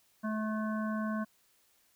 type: harmonic tone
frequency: 216.4 Hz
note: A3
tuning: 29 cents flat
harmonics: 1 / 3 / 5 / 7 / 8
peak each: -32 / -41 / -41 / -43 / -54 dBFS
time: 0.23-1.25 s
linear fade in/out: 20 ms
effects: white hiss -69 dBFS RMS until 1.95 s